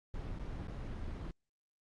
brown noise with dropouts, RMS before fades -41 dBFS, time 0.14-1.31 s, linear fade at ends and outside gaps 1 ms, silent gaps 0.388-0.395 / 0.673-0.681 s, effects low-pass 5000 Hz 12 dB/octave + Opus 32 kbps

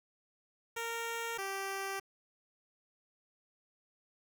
10% pulse tone pair in turn, 462.3 / 390.2 Hz, A#4 / G4, -14 / -8 cents, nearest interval minor third, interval 294 cents, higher first, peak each -28 dBFS, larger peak neither, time 0.76-1.38 / 1.38-2 s, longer neither, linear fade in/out 10 ms, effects 9-bit

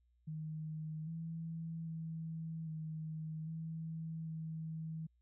sine tone with pitch steps, 156 / 163.7 / 161.7 / 157.3 / 161.4 / 159.7 Hz, D#3 / E3 / E3 / D#3 / E3 / D#3, +5 / -12 / -33 / +19 / -36 / +45 cents, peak -40 dBFS, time 0.27-5.07 s, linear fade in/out 10 ms, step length 800 ms, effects added 60 Hz sine -70 dBFS peak until 5.21 s

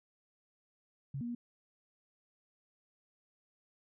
sine tone with pitch steps, 138.1 / 237.6 / 239.4 Hz, C#3 / A#3 / A#3, -6 / +33 / +46 cents, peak -36 dBFS, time 1.14-1.35 s, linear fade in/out 5 ms, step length 70 ms, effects none

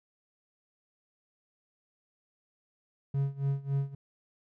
triangle tone with tremolo, 138.59 Hz, C#3, in tune, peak -23 dBFS, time 3.14-3.95 s, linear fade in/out 5 ms, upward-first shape sine, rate 3.6 Hz, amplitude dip 90%, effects none

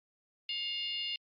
harmonic tone with a mistuned harmonic, 707 Hz, F5, 21 cents sharp, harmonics 3 / 4 / 5 / 6 / 7, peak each -46 / -35 / -44 / -44 / -47 dBFS, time 0.49-1.16 s, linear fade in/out 2 ms, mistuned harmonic 3, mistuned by +26 cents, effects Opus 32 kbps

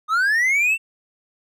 triangle linear sweep, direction up, 1219 to 2721 Hz, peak -14 dBFS, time 0.08-0.78 s, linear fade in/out 50 ms, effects none

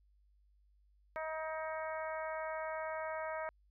harmonic tone with a mistuned harmonic, 316.4 Hz, D#4, 29 cents sharp, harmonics 2 / 3 / 4 / 5 / 6 / 7, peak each -40 / -44 / -46 / -48 / -50 / -51 dBFS, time 1.16-3.49 s, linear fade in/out 0 ms, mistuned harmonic 6, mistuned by -20 cents, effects added 50 Hz sine -66 dBFS peak until 3.7 s

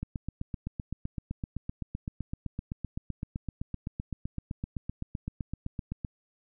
click train, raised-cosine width 5 ms, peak -21 dBFS, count 48, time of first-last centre 0.03-6.048 s, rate 7.81 Hz, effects none

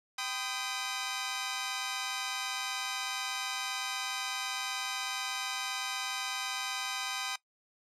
10% pulse chord, G augmented, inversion none, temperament equal with one note detuned, 784 / 1012 / 1244.5 Hz, G5 / B5 / D#6, 0 / +42 / 0 cents, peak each -30 dBFS, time 0.18-7.36 s, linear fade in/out 5 ms, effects noise-tail reverb RT60 0.1 s tail -19 dB re dry + low-pass 11000 Hz 12 dB/octave

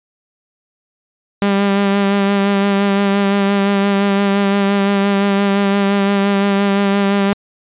sawtooth tone with vibrato, 199.2 Hz, G3, 28 cents sharp, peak -8 dBFS, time 1.42-7.33 s, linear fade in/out 0 ms, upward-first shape sine, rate 5.8 Hz, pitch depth 22 cents each way, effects resampled to 8000 Hz

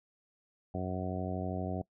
harmonic tone, 92.4 Hz, F#2, 2 cents flat, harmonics 1 / 2 / 3 / 4 / 5 / 6 / 7 / 8, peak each -38 / -38 / -41 / -43 / -45 / -46 / -42 / -43 dBFS, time 0.74-1.82 s, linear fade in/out 5 ms, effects noise-tail reverb RT60 0.1 s tail -22 dB re dry

